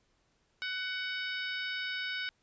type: harmonic tone with a mistuned harmonic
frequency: 747 Hz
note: F#5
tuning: 16 cents sharp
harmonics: 2 / 3 / 4 / 5 / 6 / 7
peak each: -37 / -40 / -42 / -42 / -48 / -47 dBFS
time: 0.62-2.29 s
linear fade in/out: 0 ms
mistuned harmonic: 6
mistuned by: +40 cents
effects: pink hiss -73 dBFS RMS until 2.42 s + resampled to 16000 Hz